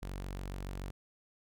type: tone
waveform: sawtooth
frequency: 47 Hz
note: F#1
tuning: 28 cents sharp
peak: -35 dBFS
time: 0.02-0.91 s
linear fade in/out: 10 ms
effects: none